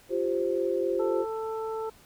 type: chord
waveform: sine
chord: F suspended second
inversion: none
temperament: just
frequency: 349.2 / 392.9 / 523.8 Hz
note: F4 / G4 / C5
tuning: 0 / +4 / +2 cents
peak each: -29 dBFS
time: 0.09-1.26 s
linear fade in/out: 50 ms
type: harmonic tone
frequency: 442.6 Hz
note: A4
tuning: 10 cents sharp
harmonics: 1 / 2 / 3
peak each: -31 / -37 / -41 dBFS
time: 0.99-1.9 s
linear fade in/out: 10 ms
effects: pink hiss -56 dBFS RMS until 2.05 s